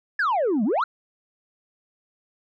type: exponential two-way sweep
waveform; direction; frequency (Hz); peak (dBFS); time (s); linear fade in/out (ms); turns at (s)
sine; down then up; 1760 to 195.4 to 1472; -17; 0.19-0.84; 5; 0.64
effects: tanh soft clip ceiling -18 dBFS